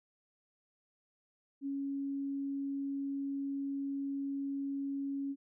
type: tone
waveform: sine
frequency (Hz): 277.2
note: C#4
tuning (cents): 0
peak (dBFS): -34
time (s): 1.61-5.36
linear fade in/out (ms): 50
effects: none